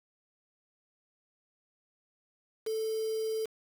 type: tone with quantisation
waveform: sine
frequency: 440.8 Hz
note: A4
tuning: 3 cents sharp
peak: -30 dBFS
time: 2.66-3.46 s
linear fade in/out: 10 ms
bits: 7
effects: none